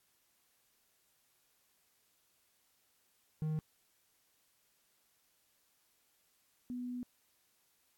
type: tone pair in turn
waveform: triangle / sine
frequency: 155.56 / 246.9 Hz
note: D#3 / B3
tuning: 0 / 0 cents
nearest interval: minor sixth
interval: 800 cents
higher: second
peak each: -31 / -38 dBFS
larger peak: first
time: 3.42-3.59 / 6.7-7.03 s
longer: second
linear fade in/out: 0 ms
effects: white hiss -74 dBFS RMS until 7.97 s + AAC 64 kbps